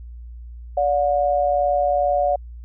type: tone pair together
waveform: sine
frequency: 578.6 / 721 Hz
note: D5 / F#5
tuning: -26 / -45 cents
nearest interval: major third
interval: 381 cents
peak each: -19 dBFS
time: 0.77-2.36 s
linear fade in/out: 5 ms
effects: added 59 Hz sine -34 dBFS peak until 2.64 s